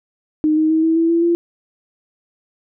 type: tone with pitch steps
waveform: sine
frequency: 307.8 / 313.2 / 318.7 / 324.2 / 329.9 / 335.7 / 341.5 Hz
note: D#4 / D#4 / D#4 / E4 / E4 / E4 / F4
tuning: -19 / +11 / +42 / -29 / +1 / +32 / -39 cents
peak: -12 dBFS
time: 0.44-1.35 s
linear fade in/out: 0 ms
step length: 130 ms
effects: none